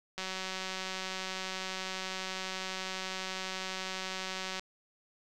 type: click train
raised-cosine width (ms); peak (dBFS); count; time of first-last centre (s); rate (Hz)
0.2; -20; 831; 0.18-4.595; 188
effects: none